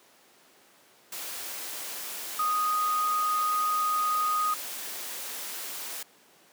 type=tone in noise; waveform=sine; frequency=1243 Hz; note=D#6; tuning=2 cents flat; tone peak=-24 dBFS; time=2.39-4.54 s; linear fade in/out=5 ms; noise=white; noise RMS=-37 dBFS; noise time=1.12-6.03 s; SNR=+10 dB; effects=pink hiss -58 dBFS RMS until 6.52 s + high-pass 300 Hz 12 dB/octave